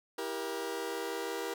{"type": "chord", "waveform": "sawtooth", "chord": "E diminished", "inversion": "none", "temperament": "just", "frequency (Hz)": [329.6, 395.6, 474.7], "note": ["E4", "G4", "Bb4"], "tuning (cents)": [0, 16, 31], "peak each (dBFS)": [-38, -35, -34], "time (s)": [0.18, 1.54], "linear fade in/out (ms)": 5, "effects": []}